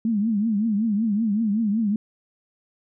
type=tone with vibrato; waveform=sine; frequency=214.8 Hz; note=A3; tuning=41 cents flat; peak=-19 dBFS; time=0.05-1.96 s; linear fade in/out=2 ms; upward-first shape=triangle; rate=5.3 Hz; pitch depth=160 cents each way; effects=none